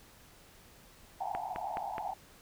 white band-pass noise, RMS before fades -38 dBFS, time 1.2-2.14 s, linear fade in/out 10 ms, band 690 to 890 Hz, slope 96 dB/octave
click train, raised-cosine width 0.5 ms, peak -22 dBFS, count 4, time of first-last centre 1.35-1.982 s, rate 4.75 Hz
effects pink hiss -58 dBFS RMS until 2.41 s

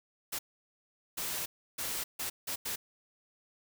white noise bursts at uneven times, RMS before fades -36 dBFS, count 6, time 0.32-0.39 / 1.17-1.46 / 1.78-2.04 / 2.19-2.3 / 2.47-2.56 / 2.65-2.76 s, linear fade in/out 10 ms, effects none

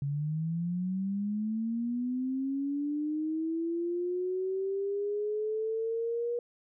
sine linear sweep, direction up, 138.59 to 480.1 Hz, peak -29 dBFS, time 0.02-6.39 s, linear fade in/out 2 ms, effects none

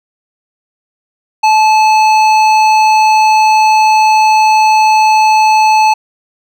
sine tone with hard clipping, 867 Hz, A5, 26 cents flat, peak -7 dBFS, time 1.43-5.94 s, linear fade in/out 10 ms, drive 12 dB, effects none

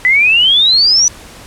sine exponential sweep, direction up, 1975.5 to 6000 Hz, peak -6 dBFS, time 0.05-1.08 s, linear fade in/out 0 ms, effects pink hiss -35 dBFS RMS until 1.46 s + low-pass 11000 Hz 12 dB/octave

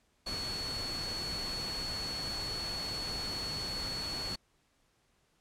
sine tone in noise, 4398 Hz, C#8, 14 cents flat, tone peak -36 dBFS, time 0.26-4.36 s, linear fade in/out 10 ms, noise pink, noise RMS -41 dBFS, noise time 0.26-4.36 s, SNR +2 dB, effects pink hiss -72 dBFS RMS until 5.4 s + low-pass 10000 Hz 12 dB/octave

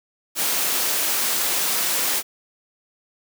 white high-pass noise, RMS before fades -22 dBFS, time 0.35-2.23 s, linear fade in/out 50 ms, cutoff 230 Hz, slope 12 dB/octave, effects none

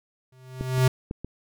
square tone with exponential growth, 129 Hz, C3, 24 cents flat, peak -15 dBFS, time 0.32-0.88 s, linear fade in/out 5 ms, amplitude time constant 120 ms
clicks, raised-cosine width 3 ms, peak -17 / -25 / -17 / -21 dBFS, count 4, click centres 0.61 / 0.78 / 1.111 / 1.246 s
effects none

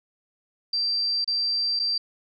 sine tone with dropouts, 4699 Hz, D8, in tune, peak -22 dBFS, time 0.73-1.98 s, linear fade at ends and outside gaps 5 ms, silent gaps 1.245-1.276 / 1.793-1.797 s, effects none

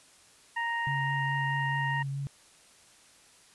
harmonic tone, 932.3 Hz, A#5, in tune, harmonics 1 / 2 / 3, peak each -32 / -31 / -43 dBFS, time 0.56-2.03 s, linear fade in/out 10 ms
sine tone with vibrato, 138.59 Hz, C#3, in tune, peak -31 dBFS, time 0.87-2.27 s, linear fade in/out 0 ms, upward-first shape triangle, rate 4.7 Hz, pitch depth 20 cents each way
effects white hiss -58 dBFS RMS until 3.54 s + resampled to 24000 Hz

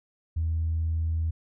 sine tone, 81.1 Hz, E2, 28 cents flat, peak -23 dBFS, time 0.36-1.31 s, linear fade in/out 10 ms, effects tanh soft clip ceiling -20 dBFS

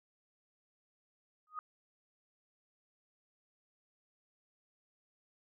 sine tone with exponential growth, 1244.5 Hz, D#6, in tune, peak -34 dBFS, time 1.47-1.59 s, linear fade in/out 1 ms, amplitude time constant 24 ms, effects none

